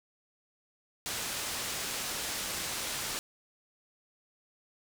white low-pass noise, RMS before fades -36 dBFS, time 1.06-3.19 s, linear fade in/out 0 ms, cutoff 8700 Hz, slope 12 dB/octave, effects none

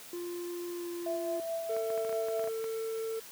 triangle tone with pitch glide, 349.2 to 345.6 Hz, F4 to F4, 0 to -18 cents, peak -34 dBFS, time 0.13-1.4 s, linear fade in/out 2 ms, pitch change -18 cents, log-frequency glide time 0.73-0.92 s
sine tone with tremolo, 663 Hz, E5, 10 cents sharp, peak -31 dBFS, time 1.06-2.49 s, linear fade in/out 5 ms, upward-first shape sine, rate 4.7 Hz, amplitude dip 40%
triangle tone, 447.6 Hz, A4, 30 cents sharp, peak -31 dBFS, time 1.69-3.2 s, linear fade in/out 10 ms
clicks, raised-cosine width 0.5 ms, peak -29 dBFS, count 11, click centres 1.766 / 1.903 / 1.977 / 2.049 / 2.094 / 2.127 / 2.285 / 2.395 / 2.441 / 2.475 / 2.642 s
effects white hiss -49 dBFS RMS until 3.31 s + high-pass 100 Hz 12 dB/octave

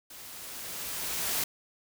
white noise with level ramp, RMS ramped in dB -47 to -29 dBFS, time 0.1-1.44 s, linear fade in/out 5 ms, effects none

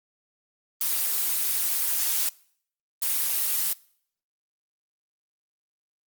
blue noise bursts at uneven times, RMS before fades -25 dBFS, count 2, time 0.81-2.29 / 3.02-3.73 s, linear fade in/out 2 ms, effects noise-tail reverb RT60 0.6 s tail -23 dB re dry + Opus 24 kbps

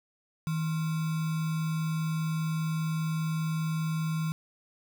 sine tone with sample-and-hold, 160 Hz, D#3, 49 cents sharp, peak -27 dBFS, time 0.47-4.32 s, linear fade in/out 0 ms, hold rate 1225 Hz, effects none

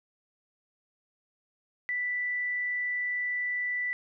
sine tone, 1975.5 Hz, B6, in tune, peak -28 dBFS, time 1.89-3.93 s, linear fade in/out 0 ms, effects none

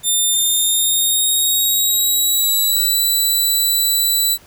10% pulse tone with pitch glide, 3600 to 3971 Hz, A7 to B7, +39 to +9 cents, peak -7 dBFS, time 0.03-4.38 s, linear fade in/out 50 ms, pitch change +170 cents, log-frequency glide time 0.31-2.96 s, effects pink hiss -47 dBFS RMS until 4.46 s

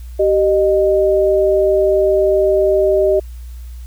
sine tone pair together, 387.4 / 615 Hz, G4 / D#5, -20 / -20 cents, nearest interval minor sixth, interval 800 cents, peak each -13 dBFS, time 0.19-3.2 s, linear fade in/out 10 ms, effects added 60 Hz sine -28 dBFS peak until 3.86 s + white hiss -50 dBFS RMS until 3.86 s

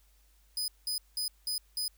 sawtooth tone bursts, 4994 Hz, D#8, 6 cents sharp, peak -28 dBFS, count 5, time 0.57-1.88 s, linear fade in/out 2 ms, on 110 ms, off 190 ms, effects added 50 Hz sine -62 dBFS peak until 1.97 s + white hiss -69 dBFS RMS until 1.97 s

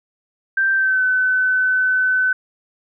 sine tone with pitch glide, 1568 to 1512.8 Hz, G6 to F#6, 0 to +38 cents, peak -14 dBFS, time 0.57-2.33 s, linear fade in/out 5 ms, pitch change -62 cents, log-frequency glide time 0.74-1.03 s, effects none

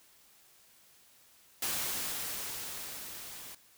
white noise with level ramp, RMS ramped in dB -33 to -47 dBFS, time 1.62-3.55 s, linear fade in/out 5 ms, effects white hiss -62 dBFS RMS until 3.77 s

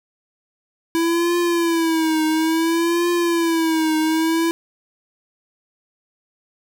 square tone with vibrato, 329.9 Hz, E4, 1 cent sharp, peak -17 dBFS, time 0.95-4.51 s, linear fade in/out 0 ms, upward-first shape triangle, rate 0.58 Hz, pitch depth 97 cents each way, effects none

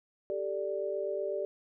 sine chord, G suspended second, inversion none, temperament equal, 392 / 440 / 587.3 Hz, G4 / A4 / D5, 0 / 0 / 0 cents, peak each -35 / -38 / -34 dBFS, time 0.3-1.45 s, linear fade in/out 0 ms, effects none

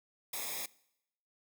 white noise with comb filter, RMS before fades -39 dBFS, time 0.33-0.66 s, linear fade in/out 5 ms, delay 0.68 ms, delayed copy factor -0.85, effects noise-tail reverb RT60 0.8 s tail -22 dB re dry

